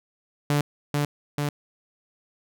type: tone with echo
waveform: sawtooth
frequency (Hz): 145.8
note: D3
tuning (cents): -12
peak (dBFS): -16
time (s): 0.5-0.61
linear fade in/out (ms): 2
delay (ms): 440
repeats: 2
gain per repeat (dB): -2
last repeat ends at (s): 1.49
effects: none